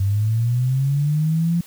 sine linear sweep, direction up, 95.9 to 173.3 Hz, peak -16 dBFS, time 0-1.61 s, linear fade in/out 5 ms, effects white hiss -46 dBFS RMS until 1.66 s

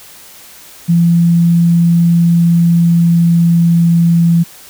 sine tone with pitch glide, 170 to 168.83 Hz, F3 to E3, -46 to +42 cents, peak -6 dBFS, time 0.88-4.44 s, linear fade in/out 20 ms, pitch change -12 cents, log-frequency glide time 2.28-4.28 s, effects white hiss -37 dBFS RMS until 4.69 s

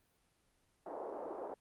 pink band-pass noise, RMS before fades -44 dBFS, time 0.86-1.54 s, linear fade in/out 2 ms, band 380 to 870 Hz, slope 24 dB/octave, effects pink hiss -75 dBFS RMS until 1.6 s + Opus 32 kbps

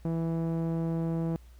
sawtooth tone with low-pass filter, 164.81 Hz, E3, in tune, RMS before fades -30 dBFS, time 0.05-1.36 s, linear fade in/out 0 ms, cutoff 610 Hz, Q 0.7, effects added 60 Hz sine -49 dBFS peak until 1.59 s + pink hiss -64 dBFS RMS until 1.59 s

